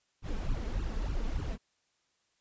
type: noise with flanger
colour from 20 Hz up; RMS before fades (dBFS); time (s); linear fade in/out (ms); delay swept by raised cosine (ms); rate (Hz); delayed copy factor
brown; -33; 0.22-1.58; 50; 0.68 to 4.58; 3.4; +0.9
effects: white hiss -75 dBFS RMS until 2.4 s + resampled to 16000 Hz